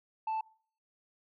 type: tone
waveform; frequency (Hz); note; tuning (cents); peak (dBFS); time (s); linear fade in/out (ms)
sine; 880; A5; 0; -28; 0.27-0.41; 5
effects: noise-tail reverb RT60 0.5 s tail -25 dB re dry + tanh soft clip ceiling -30 dBFS